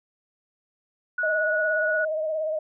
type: tone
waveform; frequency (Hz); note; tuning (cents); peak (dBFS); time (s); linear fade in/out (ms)
sine; 1464; F#6; -19; -23; 1.18-2.05; 5
type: tone with vibrato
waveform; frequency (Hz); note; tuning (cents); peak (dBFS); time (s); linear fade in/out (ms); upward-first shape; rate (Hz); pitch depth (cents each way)
sine; 626; D#5; +10; -24; 1.23-2.59; 5; triangle; 17; 52
effects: none